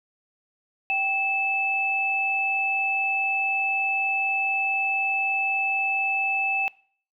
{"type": "tone pair together", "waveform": "sine", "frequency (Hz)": [779.3, 2624], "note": ["G5", "E7"], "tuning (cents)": [-10, -9], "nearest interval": "octave + major sixth", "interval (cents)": 2101, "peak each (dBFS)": [-28, -22], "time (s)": [0.9, 6.68], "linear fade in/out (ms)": 0, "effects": ["noise-tail reverb RT60 0.5 s tail -22 dB re dry"]}